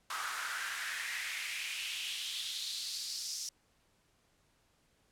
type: noise with high-pass filter sweep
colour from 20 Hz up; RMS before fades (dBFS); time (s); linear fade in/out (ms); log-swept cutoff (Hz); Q
pink; -39; 0.1-3.49; 2; 1200 to 5600; 3.7
effects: pink hiss -72 dBFS RMS until 5.11 s + low-pass 11000 Hz 12 dB/octave